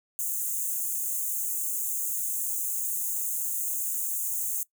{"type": "high-pass noise", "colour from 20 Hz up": "white", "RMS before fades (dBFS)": -30, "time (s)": [0.19, 4.63], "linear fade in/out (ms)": 0, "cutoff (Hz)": 6400, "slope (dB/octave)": 96, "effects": ["noise-tail reverb RT60 0.1 s tail -20 dB re dry"]}